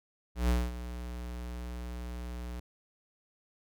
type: tone with ADSR envelope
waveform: square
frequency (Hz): 60.4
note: B1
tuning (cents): -38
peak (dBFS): -24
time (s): 0.35-2.6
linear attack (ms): 140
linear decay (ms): 220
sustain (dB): -14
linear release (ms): 6
effects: none